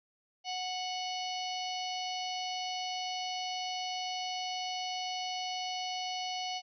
harmonic tone, 737 Hz, F#5, 7 cents flat, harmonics 1 / 3 / 4 / 5 / 6 / 7 / 8, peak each -37 / -45 / -40 / -52 / -43 / -48 / -48 dBFS, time 0.44-6.62 s, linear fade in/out 50 ms, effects none

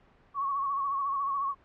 sine tone with vibrato, 1108.7 Hz, C#6, in tune, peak -27 dBFS, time 0.34-1.55 s, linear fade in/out 50 ms, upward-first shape sine, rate 14 Hz, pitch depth 51 cents each way, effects pink hiss -61 dBFS RMS until 1.64 s + low-pass 2000 Hz 12 dB/octave

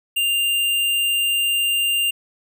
square tone, 2794 Hz, F7, in tune, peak -18 dBFS, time 0.16-2.11 s, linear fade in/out 10 ms, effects none

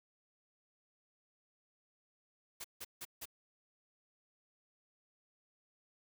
white noise bursts, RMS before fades -45 dBFS, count 4, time 2.6-3.256 s, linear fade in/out 10 ms, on 44 ms, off 160 ms, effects none

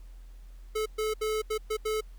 square tone bursts at uneven times, 432.8 Hz, A4, 29 cents flat, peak -28 dBFS, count 6, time 0.75-0.86 / 0.98-1.14 / 1.21-1.42 / 1.5-1.58 / 1.7-1.77 / 1.85-2.01 s, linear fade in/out 10 ms, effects added 42 Hz sine -44 dBFS peak until 2.18 s + pink hiss -65 dBFS RMS until 2.18 s

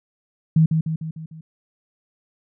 sine tone with echo, 159.7 Hz, D#3, 45 cents sharp, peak -11 dBFS, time 0.56-0.66 s, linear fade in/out 5 ms, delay 150 ms, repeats 5, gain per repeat -5 dB, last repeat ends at 1.41 s, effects none

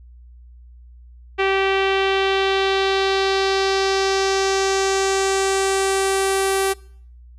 sawtooth tone with low-pass filter sweep, 387.4 Hz, G4, 20 cents flat, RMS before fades -19 dBFS, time 1.38-6.74 s, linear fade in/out 20 ms, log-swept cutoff 2600 to 11000 Hz, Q 2.3, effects noise-tail reverb RT60 0.6 s tail -23 dB re dry + added 60 Hz sine -41 dBFS peak until 7.38 s

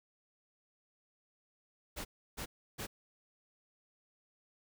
pink noise bursts, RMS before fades -41 dBFS, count 3, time 1.96-2.87 s, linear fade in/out 20 ms, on 90 ms, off 320 ms, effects none

